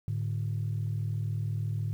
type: tone pair together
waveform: sine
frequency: 107 / 146.99 Hz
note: A2 / D3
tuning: -48 / +2 cents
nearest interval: perfect fourth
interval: 550 cents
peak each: -29 / -33 dBFS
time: 0.08-1.93 s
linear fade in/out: 0 ms
effects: tanh soft clip ceiling -23 dBFS + 10-bit